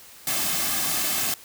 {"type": "noise with comb filter", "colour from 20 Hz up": "white", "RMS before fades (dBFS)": -25, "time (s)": [0.27, 1.34], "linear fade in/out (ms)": 2, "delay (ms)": 2.1, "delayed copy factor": -0.6, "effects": ["white hiss -47 dBFS RMS until 1.44 s"]}